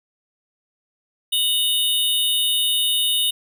square tone pair together, 2960 / 3680 Hz, F#7 / A#7, 0 / -23 cents, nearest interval major third, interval 377 cents, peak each -21 dBFS, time 1.32-3.31 s, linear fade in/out 10 ms, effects none

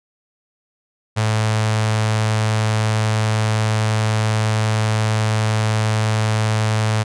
sawtooth tone with notch filter, 109.3 Hz, A2, 11 cents flat, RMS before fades -18 dBFS, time 1.16-7.04 s, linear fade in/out 20 ms, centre 290 Hz, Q 0.85, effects resampled to 22050 Hz

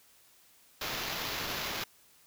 violet noise with sample-and-hold, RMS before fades -36 dBFS, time 0.81-1.84 s, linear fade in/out 5 ms, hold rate 8820 Hz, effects white hiss -62 dBFS RMS until 2.26 s

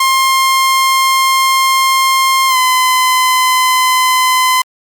sawtooth tone with pitch glide, 1061 to 1022.5 Hz, C6 to C6, +24 to -40 cents, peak -5 dBFS, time 0-4.62 s, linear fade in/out 5 ms, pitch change -64 cents, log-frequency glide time 2.48-2.57 s, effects Opus 48 kbps

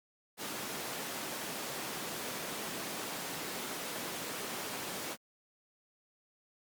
pink high-pass noise, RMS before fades -40 dBFS, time 0.37-5.17 s, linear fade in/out 50 ms, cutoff 210 Hz, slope 12 dB/octave, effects high-pass 100 Hz 12 dB/octave + Opus 48 kbps

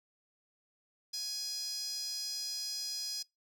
sawtooth tone with high-pass filter, 830.6 Hz, G#5, in tune, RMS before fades -38 dBFS, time 1.13-3.23 s, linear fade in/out 10 ms, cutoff 5100 Hz, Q 8.4, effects noise-tail reverb RT60 0.2 s tail -25 dB re dry

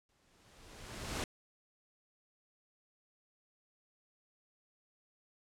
pink noise with exponential growth, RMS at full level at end -36 dBFS, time 0.09-1.24 s, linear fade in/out 1 ms, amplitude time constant 250 ms, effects low-pass 9000 Hz 12 dB/octave

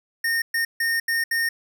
square tone bursts at uneven times, 1836 Hz, A#6, 27 cents flat, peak -21 dBFS, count 5, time 0.24-0.42 / 0.54-0.65 / 0.8-1 / 1.08-1.24 / 1.31-1.49 s, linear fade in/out 5 ms, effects none

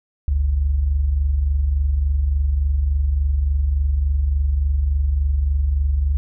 sine tone pair together, 47.51 / 71 Hz, F#1 / C#2, +47 / +42 cents, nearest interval perfect fifth, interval 695 cents, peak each -24 / -16 dBFS, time 0.28-6.17 s, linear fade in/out 0 ms, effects none

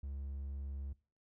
triangle tone, 69.3 Hz, C#2, in tune, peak -38 dBFS, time 0.03-0.93 s, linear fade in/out 5 ms, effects noise-tail reverb RT60 0.4 s tail -21 dB re dry

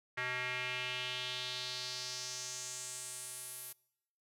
square tone with band-pass filter sweep, 125.9 Hz, B2, 34 cents sharp, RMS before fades -41 dBFS, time 0.17-3.73 s, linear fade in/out 10 ms, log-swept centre 1900 to 12000 Hz, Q 2.9, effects noise-tail reverb RT60 0.8 s tail -25 dB re dry

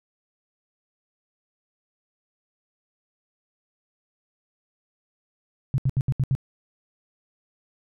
sine tone bursts, 132.9 Hz, C3, 27 cents sharp, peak -18 dBFS, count 6, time 5.74-6.351 s, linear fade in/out 0 ms, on 41 ms, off 73 ms, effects none

